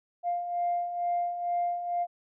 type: beating tone pair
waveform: sine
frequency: 698.5 / 700.7 Hz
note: F5 / F5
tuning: 0 / +6 cents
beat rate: 2.2 Hz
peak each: -34 / -27 dBFS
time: 0.23-2.07 s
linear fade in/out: 50 ms
effects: tanh soft clip ceiling -21 dBFS